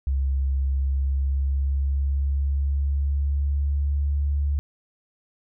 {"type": "tone with pitch glide", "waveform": "sine", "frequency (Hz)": [67.6, 71.58], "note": ["C#2", "D2"], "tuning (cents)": [-43, -44], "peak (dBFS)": -20, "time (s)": [0.07, 4.59], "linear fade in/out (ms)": 0, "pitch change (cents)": 99, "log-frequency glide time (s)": [0.67, 4.15], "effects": []}